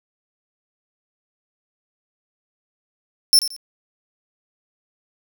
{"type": "tone with echo", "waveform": "sawtooth", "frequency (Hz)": 5360, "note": "E8", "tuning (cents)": 28, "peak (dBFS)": -7, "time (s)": [3.33, 3.39], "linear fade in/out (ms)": 0, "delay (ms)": 87, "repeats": 2, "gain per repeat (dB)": -12, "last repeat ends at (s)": 3.564, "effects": []}